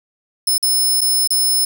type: tone with dropouts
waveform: 15% pulse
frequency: 5230 Hz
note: E8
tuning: 15 cents flat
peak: -8 dBFS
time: 0.47-1.65 s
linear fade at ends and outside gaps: 5 ms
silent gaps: 0.581-0.627 / 1.009-1.014 / 1.275-1.304 s
effects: none